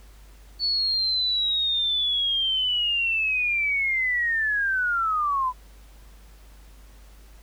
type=linear sweep; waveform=sine; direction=down; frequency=4459 to 987.8 Hz; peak=-21 dBFS; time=0.59-5.53 s; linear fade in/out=50 ms; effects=added 50 Hz sine -46 dBFS peak until 7.42 s + pink hiss -56 dBFS RMS until 7.42 s